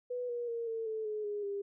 sine tone with pitch steps, 493.4 / 479.1 / 465.2 / 451.7 / 438.6 / 425.8 / 413.5 / 401.5 Hz, B4 / A#4 / A#4 / A4 / A4 / G#4 / G#4 / G4, -2 / +47 / -4 / +45 / -6 / +43 / -8 / +41 cents, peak -34 dBFS, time 0.1-1.62 s, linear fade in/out 10 ms, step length 190 ms, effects none

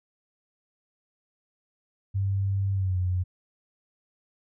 sine tone with pitch glide, 98 to 90.91 Hz, G2 to F#2, 0 to -30 cents, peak -23 dBFS, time 2.14-3.24 s, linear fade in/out 20 ms, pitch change -130 cents, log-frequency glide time 2.73-2.98 s, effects none

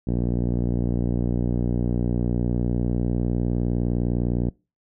5% pulse tone with low-pass filter, 59.8 Hz, A#1, 45 cents sharp, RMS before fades -23 dBFS, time 0.07-4.5 s, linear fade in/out 5 ms, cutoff 230 Hz, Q 0.85, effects noise-tail reverb RT60 0.3 s tail -26 dB re dry

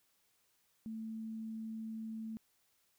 sine tone, 221.8 Hz, A3, 14 cents sharp, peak -40 dBFS, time 0.86-2.37 s, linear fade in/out 0 ms, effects white hiss -75 dBFS RMS until 2.98 s

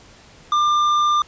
triangle tone with tanh clipping, 1195 Hz, D6, 30 cents sharp, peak -16 dBFS, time 0.52-1.22 s, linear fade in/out 2 ms, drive 13 dB, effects pink hiss -47 dBFS RMS until 1.27 s + resampled to 16000 Hz

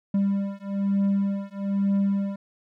triangle beating tone pair, 197.7 / 198.8 Hz, G3 / G3, +15 / +25 cents, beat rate 1.1 Hz, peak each -23 dBFS, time 0.14-2.36 s, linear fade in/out 5 ms, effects none

